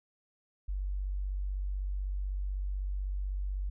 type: tone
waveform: sine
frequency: 48 Hz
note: G1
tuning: 36 cents flat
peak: -31 dBFS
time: 0.68-3.7 s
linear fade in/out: 10 ms
effects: none